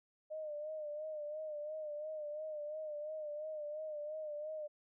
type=tone with vibrato; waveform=sine; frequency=608 Hz; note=D#5; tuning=40 cents flat; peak=-40 dBFS; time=0.3-4.68 s; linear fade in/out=20 ms; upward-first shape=sine; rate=2.9 Hz; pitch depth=55 cents each way; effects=none